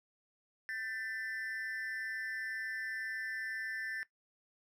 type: tone with amplitude modulation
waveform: triangle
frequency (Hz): 1778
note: A6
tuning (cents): +18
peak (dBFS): -32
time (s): 0.69-4.03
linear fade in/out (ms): 0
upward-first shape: sine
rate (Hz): 222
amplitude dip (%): 95
effects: noise-tail reverb RT60 0.1 s tail -17 dB re dry